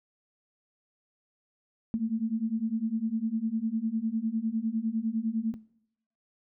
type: beating tone pair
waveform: sine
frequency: 218.1 / 228 Hz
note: A3 / A#3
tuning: -15 / -38 cents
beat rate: 9.9 Hz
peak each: -31 / -28 dBFS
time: 1.94-5.54 s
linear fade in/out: 0 ms
effects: noise-tail reverb RT60 0.7 s tail -19 dB re dry